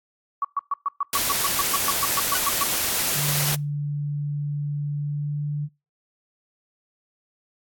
sine tone bursts, 1128 Hz, C#6, 30 cents sharp, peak -20 dBFS, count 16, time 0.42-2.636 s, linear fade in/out 2 ms, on 26 ms, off 120 ms
white noise, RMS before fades -24 dBFS, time 1.13-3.55 s, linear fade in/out 2 ms
sawtooth tone with exponential decay, 1480 Hz, F#6, in tune, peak -19 dBFS, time 2.35-2.43 s, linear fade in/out 5 ms, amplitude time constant 17 ms
sine tone with pitch glide, 145.6 to 146.95 Hz, D3 to D3, -15 to +1 cents, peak -24 dBFS, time 3.14-5.69 s, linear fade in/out 50 ms, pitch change +16 cents, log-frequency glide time 4.97-5.47 s
effects noise-tail reverb RT60 0.3 s tail -26 dB re dry + AAC 64 kbps

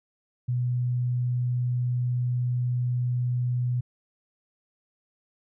sine tone, 123.47 Hz, B2, in tune, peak -23 dBFS, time 0.48-3.81 s, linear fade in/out 10 ms, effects none

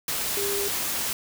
sine tone in noise, 401.4 Hz, G4, 41 cents sharp, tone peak -28 dBFS, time 0.37-0.68 s, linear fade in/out 2 ms, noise white, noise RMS -28 dBFS, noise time 0.08-1.13 s, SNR -3 dB, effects none

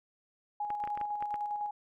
sine tone with tremolo, 830.6 Hz, G#5, in tune, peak -31 dBFS, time 0.6-1.71 s, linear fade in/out 5 ms, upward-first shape square, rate 9.9 Hz, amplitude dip 35%
clicks, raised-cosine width 0.5 ms, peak -27 dBFS, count 7, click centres 0.704 / 0.839 / 0.875 / 0.975 / 1.013 / 1.225 / 1.342 s
effects none

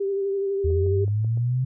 sine tone with vibrato, 394.2 Hz, G4, 10 cents sharp, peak -22 dBFS, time 0-1.05 s, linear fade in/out 10 ms, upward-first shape sine, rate 12 Hz, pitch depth 26 cents each way
sine linear sweep, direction up, 79.1 to 131.2 Hz, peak -20 dBFS, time 0.64-1.65 s, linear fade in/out 10 ms
clicks, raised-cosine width 2 ms, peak -29 dBFS, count 5, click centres 0.704 / 0.864 / 1.08 / 1.246 / 1.374 s
effects none

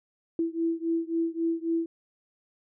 sine beating tone pair, 329.6 / 333.3 Hz, E4 / E4, 0 / +19 cents, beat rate 3.7 Hz, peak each -28 / -29 dBFS, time 0.39-1.86 s, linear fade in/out 2 ms, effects none

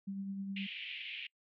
sine tone with tremolo, 195.9 Hz, G3, 1 cent flat, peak -36 dBFS, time 0.07-0.67 s, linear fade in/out 10 ms, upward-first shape triangle, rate 9.7 Hz, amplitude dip 40%
white band-pass noise, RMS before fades -44 dBFS, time 0.56-1.27 s, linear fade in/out 5 ms, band 2200 to 3100 Hz, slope 48 dB/octave
effects noise-tail reverb RT60 0.1 s tail -26 dB re dry

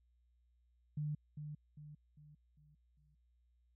sine tone with echo, 149.9 Hz, D3, 36 cents sharp, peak -36 dBFS, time 0.97-1.15 s, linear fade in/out 5 ms, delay 400 ms, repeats 5, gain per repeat -7 dB, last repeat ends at 3.15 s, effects added 60 Hz sine -70 dBFS peak until 3.75 s

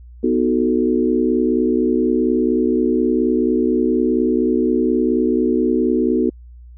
sine chord, B dominant seventh, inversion none, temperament equal, 246.9 / 311.1 / 370 / 440 Hz, B3 / D#4 / F#4 / A4, 0 / 0 / 0 / 0 cents, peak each -18 / -20 / -19 / -22 dBFS, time 0.23-6.3 s, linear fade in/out 10 ms, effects added 60 Hz sine -37 dBFS peak until 6.77 s

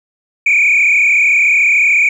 sine tone with frequency modulation, 2349 Hz, D7, in tune, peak -6 dBFS, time 0.46-2.09 s, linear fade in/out 5 ms, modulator 33.6 Hz, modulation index 3.3, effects tanh soft clip ceiling -5 dBFS + 8-bit

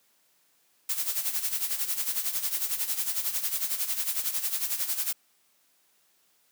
blue noise with tremolo, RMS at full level -27 dBFS, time 0.89-5.13 s, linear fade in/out 5 ms, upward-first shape sine, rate 11 Hz, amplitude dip 70%, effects white hiss -67 dBFS RMS until 6.51 s + high-pass 150 Hz 12 dB/octave

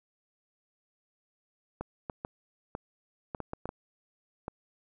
clicks, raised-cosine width 1 ms, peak -21 dBFS, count 10, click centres 1.81 / 2.098 / 2.249 / 2.751 / 3.348 / 3.403 / 3.534 / 3.656 / 3.691 / 4.481 s, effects none

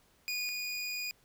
25% pulse tone pair in turn, 2458 / 2458 Hz, D#7 / D#7, -22 / -22 cents, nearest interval unison, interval 0 cents, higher neither, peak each -29 / -31 dBFS, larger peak first, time 0.28-0.49 / 0.49-1.11 s, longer second, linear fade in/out 0 ms, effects pink hiss -67 dBFS RMS until 1.24 s

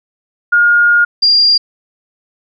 sine tone pair in turn, 1424 / 4790 Hz, F6 / D8, +33 / +33 cents, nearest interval octave + major sixth, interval 2100 cents, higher second, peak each -6 dBFS, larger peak neither, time 0.52-1.05 / 1.22-1.58 s, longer first, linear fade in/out 10 ms, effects none

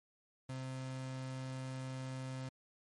35% pulse tone, 130.81 Hz, C3, in tune, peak -39 dBFS, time 0.49-2.49 s, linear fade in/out 5 ms, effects MP3 48 kbps

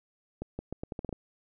accelerating click train, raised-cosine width 2 ms, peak -22 dBFS, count 9, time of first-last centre 0.42-1.127 s, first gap 170 ms, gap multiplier 0.8, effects none

